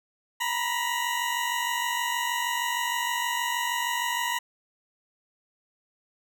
20% pulse tone pair together, 940 / 986.4 Hz, A#5 / B5, +14 / -2 cents, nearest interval minor second, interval 84 cents, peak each -24 dBFS, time 0.4-4.39 s, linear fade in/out 10 ms, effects none

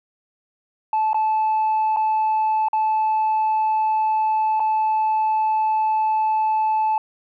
sine tone with dropouts, 870 Hz, A5, 20 cents flat, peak -15 dBFS, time 0.93-6.98 s, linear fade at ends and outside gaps 2 ms, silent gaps 1.132-1.144 / 1.963-1.969 / 2.685-2.731 / 4.597-4.602 s, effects tanh soft clip ceiling -15 dBFS

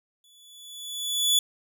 sawtooth tone with exponential growth, 3439 Hz, A7, 40 cents flat, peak -14 dBFS, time 0.24-1.39 s, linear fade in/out 2 ms, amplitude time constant 250 ms, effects none

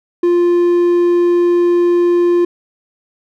triangle tone, 349.2 Hz, F4, in tune, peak -7 dBFS, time 0.23-2.45 s, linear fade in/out 5 ms, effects none

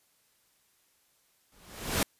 pink noise with exponential growth, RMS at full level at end -24 dBFS, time 1.52-2.03 s, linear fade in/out 2 ms, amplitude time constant 110 ms, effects white hiss -69 dBFS RMS until 2.19 s + resampled to 32000 Hz

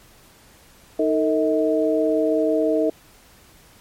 sine tone cluster, 313.4 / 451.6 / 636 Hz, D#4 / A4 / D#5, +13 / +45 / +38 cents, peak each -21 dBFS, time 0.99-2.9 s, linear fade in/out 5 ms, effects pink hiss -51 dBFS RMS until 3.8 s + MP3 64 kbps

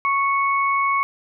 sine tone pair together, 1106 / 2212 Hz, C#6 / C#7, -4 / -4 cents, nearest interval octave, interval 1200 cents, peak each -18 / -23 dBFS, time 0.05-1.03 s, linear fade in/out 0 ms, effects none

